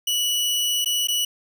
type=tone with dropouts; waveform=sawtooth; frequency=2944 Hz; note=F#7; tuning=9 cents flat; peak=-17 dBFS; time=0.07-1.25 s; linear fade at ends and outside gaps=5 ms; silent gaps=0.846-0.858 / 1.073-1.084 s; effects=none